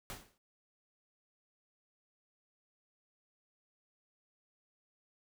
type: noise with exponential decay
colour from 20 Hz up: pink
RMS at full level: -41 dBFS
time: 0.1-0.38 s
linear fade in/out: 0 ms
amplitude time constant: 59 ms
effects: none